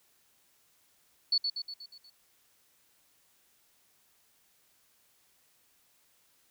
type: tone with echo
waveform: sine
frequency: 4435 Hz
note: C#8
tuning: in tune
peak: -23 dBFS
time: 1.32-1.38 s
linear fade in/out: 5 ms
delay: 120 ms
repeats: 6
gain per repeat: -5 dB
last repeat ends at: 2.1 s
effects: white hiss -68 dBFS RMS until 6.5 s